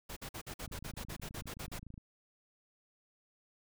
pink noise bursts, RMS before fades -44 dBFS, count 14, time 0.09-1.791 s, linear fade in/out 10 ms, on 76 ms, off 49 ms
click train, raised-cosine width 5 ms, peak -36 dBFS, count 37, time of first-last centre 0.64-1.978 s, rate 26.9 Hz
effects none

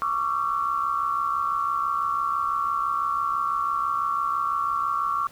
sine tone cluster, 1117 / 1183 / 1351 Hz, C#6 / D6 / E6, +13 / +12 / +42 cents, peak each -25 / -28 / -29 dBFS, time 0.02-5.27 s, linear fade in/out 0 ms, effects pink hiss -51 dBFS RMS until 5.31 s

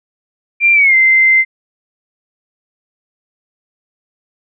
sine tone with pitch glide, 2373 to 2078 Hz, D7 to C7, +17 to -12 cents, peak -6 dBFS, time 0.6-1.45 s, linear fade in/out 50 ms, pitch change -229 cents, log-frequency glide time 0.73-0.95 s, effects none

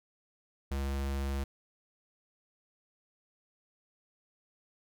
square tone, 68.7 Hz, C#2, 15 cents flat, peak -32 dBFS, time 0.71-1.44 s, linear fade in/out 5 ms, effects none

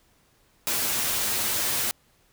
white noise with comb filter, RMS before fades -26 dBFS, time 0.67-1.91 s, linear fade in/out 0 ms, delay 8.6 ms, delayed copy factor +0.55, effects pink hiss -63 dBFS RMS until 2.32 s

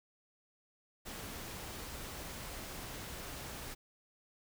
pink noise, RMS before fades -45 dBFS, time 1.05-3.75 s, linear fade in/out 20 ms, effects none

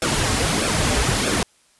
pink noise with flanger, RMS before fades -20 dBFS, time 0.02-1.43 s, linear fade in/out 2 ms, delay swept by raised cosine 1 to 6 ms, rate 1.6 Hz, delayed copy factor -0.65, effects white hiss -58 dBFS RMS until 1.79 s + resampled to 24000 Hz

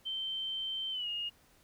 sine tone with pitch glide, 3110 to 2852 Hz, G7 to F7, -14 to +36 cents, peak -34 dBFS, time 0.05-1.3 s, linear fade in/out 20 ms, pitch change -150 cents, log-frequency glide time 0.91-1.08 s, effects pink hiss -65 dBFS RMS until 1.63 s

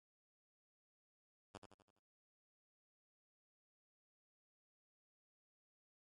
5% pulse tone with echo, 100.8 Hz, G2, 49 cents sharp, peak -39 dBFS, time 1.54-1.58 s, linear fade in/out 10 ms, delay 83 ms, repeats 5, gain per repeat -6 dB, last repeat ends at 1.995 s, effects MP3 48 kbps

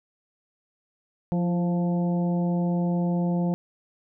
harmonic tone with a mistuned harmonic, 175.1 Hz, F3, 5 cents sharp, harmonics 1 / 2 / 3 / 4 / 5, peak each -22 / -33 / -34 / -37 / -40 dBFS, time 1.32-3.54 s, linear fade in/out 0 ms, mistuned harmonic 2, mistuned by -44 cents, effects none

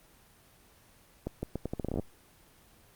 accelerating click train, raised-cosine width 2 ms, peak -19 dBFS, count 14, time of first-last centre 1.27-1.996 s, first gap 160 ms, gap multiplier 0.79, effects pink hiss -60 dBFS RMS until 2.95 s + Opus 24 kbps

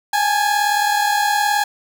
30% pulse tone pair together, 821 / 860 Hz, G#5 / A5, -20 / -40 cents, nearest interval minor second, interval 80 cents, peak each -14 / -18 dBFS, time 0.13-1.64 s, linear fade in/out 5 ms, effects none

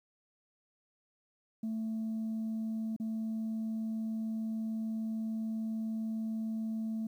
sine tone with dropouts, 221.7 Hz, A3, 13 cents sharp, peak -31 dBFS, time 1.63-7.07 s, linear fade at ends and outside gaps 5 ms, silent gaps 2.964-2.999 s, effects tanh soft clip ceiling -31 dBFS + 11-bit

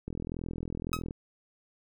click train, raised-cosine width 3 ms, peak -23 dBFS, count 44, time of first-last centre 0.08-1.109 s, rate 41.8 Hz
sawtooth tone with exponential decay, 1274 Hz, D#6, 41 cents sharp, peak -21 dBFS, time 0.93-1.02 s, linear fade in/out 1 ms, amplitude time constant 19 ms
effects none

